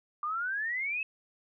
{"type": "exponential sweep", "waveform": "sine", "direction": "up", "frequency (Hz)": [1174.7, 2632], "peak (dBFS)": -30, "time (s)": [0.23, 1.03], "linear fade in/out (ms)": 2, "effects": []}